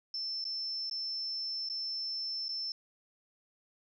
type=tone with dropouts; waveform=sine; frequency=5320 Hz; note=E8; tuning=15 cents sharp; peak=-34 dBFS; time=0.14-2.72 s; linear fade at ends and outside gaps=2 ms; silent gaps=0.442-0.451 / 0.898-0.911 / 1.689-1.698 / 2.483-2.49 s; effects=none